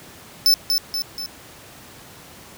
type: tone with echo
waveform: 45% pulse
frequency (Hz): 5274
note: E8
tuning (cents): 0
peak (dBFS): -12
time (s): 0.46-0.54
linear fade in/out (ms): 0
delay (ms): 240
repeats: 3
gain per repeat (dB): -5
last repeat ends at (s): 1.26
effects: pink hiss -43 dBFS RMS until 2.57 s + high-pass 80 Hz 12 dB/octave